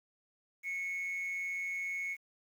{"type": "tone with amplitude modulation", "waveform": "sine", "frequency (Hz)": 2198, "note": "C#7", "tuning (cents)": -15, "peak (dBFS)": -30, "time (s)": [0.63, 2.17], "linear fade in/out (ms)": 50, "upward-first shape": "sine", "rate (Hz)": 178, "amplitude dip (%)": 55, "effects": ["tanh soft clip ceiling -32 dBFS", "10-bit"]}